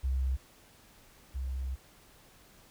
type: tone pair in turn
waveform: sine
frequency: 65.41 / 65.41 Hz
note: C2 / C2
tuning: 0 / 0 cents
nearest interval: unison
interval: 0 cents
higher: neither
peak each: -27 / -32 dBFS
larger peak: first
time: 0.03-0.37 / 1.34-1.76 s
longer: second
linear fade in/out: 20 ms
effects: pink hiss -59 dBFS RMS until 2.7 s